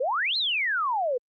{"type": "exponential two-way sweep", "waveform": "sine", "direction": "up then down", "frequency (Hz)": [470.9, 4278, 470.9], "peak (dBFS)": -23, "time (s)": [0, 1.18], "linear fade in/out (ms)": 10, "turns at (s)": 0.37, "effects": ["Opus 32 kbps"]}